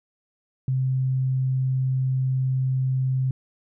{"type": "tone", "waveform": "sine", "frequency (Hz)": 130.7, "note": "C3", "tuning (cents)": -1, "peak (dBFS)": -20, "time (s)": [0.68, 3.31], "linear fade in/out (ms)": 2, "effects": []}